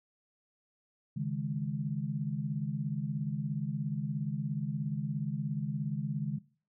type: chord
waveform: sine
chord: C# suspended second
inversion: none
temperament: equal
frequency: 138.59 / 155.56 / 207.7 Hz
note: C#3 / D#3 / G#3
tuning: 0 / 0 / 0 cents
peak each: -35 / -35 / -37 dBFS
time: 1.16-6.39 s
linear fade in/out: 10 ms
effects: noise-tail reverb RT60 0.4 s tail -19 dB re dry